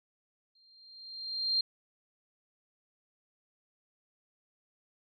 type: tone with exponential growth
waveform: sine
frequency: 4186 Hz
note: C8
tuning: in tune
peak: -24 dBFS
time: 0.55-1.61 s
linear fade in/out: 5 ms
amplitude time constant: 230 ms
effects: none